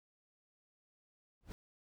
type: noise with exponential growth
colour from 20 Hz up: brown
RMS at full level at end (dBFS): -39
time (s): 1.41-1.52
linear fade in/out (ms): 0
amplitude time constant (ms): 22
effects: none